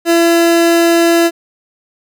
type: tone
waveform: 30% pulse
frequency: 337.2 Hz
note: E4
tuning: 39 cents sharp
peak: -5 dBFS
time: 0.05-1.31 s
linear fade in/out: 50 ms
effects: none